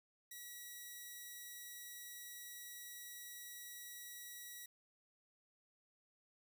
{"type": "tone", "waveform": "5% pulse", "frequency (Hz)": 1930, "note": "B6", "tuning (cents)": -40, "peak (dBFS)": -39, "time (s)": [0.31, 4.66], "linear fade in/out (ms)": 5, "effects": []}